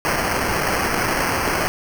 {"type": "noise with sample-and-hold", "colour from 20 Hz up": "white", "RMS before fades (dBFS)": -21, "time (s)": [0.05, 1.68], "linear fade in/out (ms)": 0, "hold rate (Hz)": 3675, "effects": []}